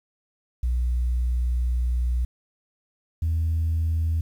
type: tone pair in turn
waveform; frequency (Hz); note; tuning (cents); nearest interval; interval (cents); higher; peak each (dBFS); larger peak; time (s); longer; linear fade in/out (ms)
sine; 60.9 / 81.29; B1 / E2; -24 / -24; perfect fourth; 500; second; -19; neither; 0.63-2.25 / 3.22-4.21; first; 5
effects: tanh soft clip ceiling -18 dBFS + 9-bit